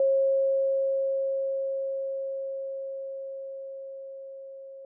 sine tone with level ramp, 541 Hz, C#5, 42 cents flat, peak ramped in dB -19 to -41 dBFS, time 0-4.85 s, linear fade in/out 2 ms, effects none

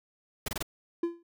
pink noise bursts, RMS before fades -32 dBFS, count 4, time 0.46-0.627 s, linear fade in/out 5 ms, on 23 ms, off 25 ms
triangle tone with exponential decay, 340.6 Hz, F4, 43 cents flat, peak -21 dBFS, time 1.03-1.23 s, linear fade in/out 5 ms, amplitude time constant 42 ms
effects none

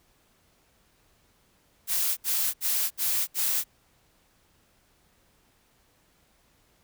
blue noise bursts, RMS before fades -26 dBFS, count 5, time 1.87-3.642 s, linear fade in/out 50 ms, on 300 ms, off 68 ms, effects pink hiss -65 dBFS RMS until 6.83 s

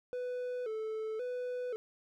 triangle tone with vibrato, 466.2 Hz, A#4, in tune, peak -33 dBFS, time 0.13-1.76 s, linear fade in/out 0 ms, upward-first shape square, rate 0.94 Hz, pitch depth 110 cents each way, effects none

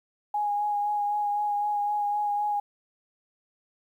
sine tone with vibrato, 827 Hz, G#5, 8 cents flat, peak -24 dBFS, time 0.34-2.6 s, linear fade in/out 5 ms, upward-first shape sine, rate 3.9 Hz, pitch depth 17 cents each way, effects 10-bit

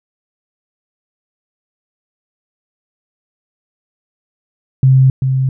sine tone with echo, 131.9 Hz, C3, 14 cents sharp, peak -5 dBFS, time 4.83-5.1 s, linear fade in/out 2 ms, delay 390 ms, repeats 1, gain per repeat -6 dB, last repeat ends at 5.49 s, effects none

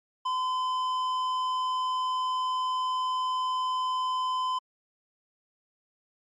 sine tone with tanh clipping, 1020 Hz, C6, 44 cents flat, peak -28 dBFS, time 0.25-4.59 s, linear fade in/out 10 ms, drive 10 dB, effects Opus 48 kbps

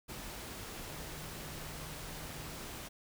sine tone in noise, 154 Hz, D#3, 17 cents flat, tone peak -51 dBFS, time 0.9-2.57 s, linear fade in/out 20 ms, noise pink, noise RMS -45 dBFS, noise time 0.08-2.89 s, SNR -9 dB, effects none

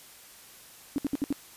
sine tone bursts, 282.5 Hz, C#4, 33 cents sharp, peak -24 dBFS, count 5, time 0.96-1.326 s, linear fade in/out 0 ms, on 22 ms, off 64 ms, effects white hiss -51 dBFS RMS until 1.56 s + resampled to 32000 Hz

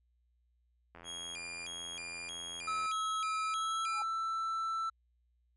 click train, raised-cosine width 0.5 ms, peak -36 dBFS, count 164, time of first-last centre 0.95-2.859 s, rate 85.4 Hz
sawtooth tone with vibrato, 2810 Hz, F7, 10 cents sharp, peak -38 dBFS, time 1.04-4.04 s, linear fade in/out 50 ms, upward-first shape square, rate 1.6 Hz, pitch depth 270 cents each way
triangle tone with pitch glide, 1294 to 1329.6 Hz, E6 to E6, -32 to +15 cents, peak -31 dBFS, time 2.67-4.9 s, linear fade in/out 10 ms, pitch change +47 cents, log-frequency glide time 3.42-3.87 s
sine tone with exponential growth, 840 Hz, G#5, 19 cents sharp, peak -37 dBFS, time 3.84-4.02 s, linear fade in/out 1 ms, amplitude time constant 37 ms
effects added 60 Hz sine -70 dBFS peak until 5.56 s + resampled to 24000 Hz

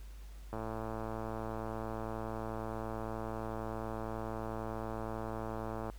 click train, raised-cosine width 1 ms, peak -26 dBFS, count 597, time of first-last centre 0.53-5.899 s, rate 111 Hz, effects added 50 Hz sine -46 dBFS peak until 5.98 s + pink hiss -62 dBFS RMS until 5.98 s

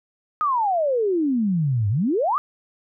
sine exponential two-way sweep, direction down then up, 1272 to 97.6 to 1272 Hz, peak -18 dBFS, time 0.41-2.38 s, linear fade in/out 0 ms, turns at 1.89 s, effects none

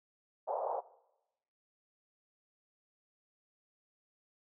white band-pass noise, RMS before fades -36 dBFS, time 0.47-0.81 s, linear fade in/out 20 ms, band 500 to 900 Hz, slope 48 dB/octave, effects noise-tail reverb RT60 0.9 s tail -19 dB re dry

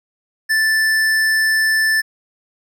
sine tone with tanh clipping, 1760 Hz, A6, in tune, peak -15 dBFS, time 0.49-2.02 s, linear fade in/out 20 ms, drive 17 dB, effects none

